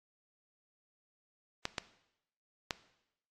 clicks, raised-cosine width 0.2 ms, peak -15 dBFS, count 3, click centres 1.654 / 1.782 / 2.708 s, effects noise-tail reverb RT60 0.8 s tail -17 dB re dry + AAC 32 kbps

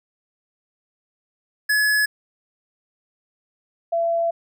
square / sine tone pair in turn, 1700 / 673.4 Hz, G#6 / E5, +40 / +37 cents, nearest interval octave + major third, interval 1603 cents, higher first, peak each -17 / -18 dBFS, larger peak first, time 1.69-2.06 / 3.92-4.31 s, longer second, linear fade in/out 10 ms, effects none

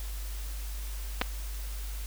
clicks, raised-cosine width 0.3 ms, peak -10 / -12 dBFS, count 2, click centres 1.214 / 1.218 s, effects added 50 Hz sine -34 dBFS peak until 2.06 s + white hiss -46 dBFS RMS until 2.06 s

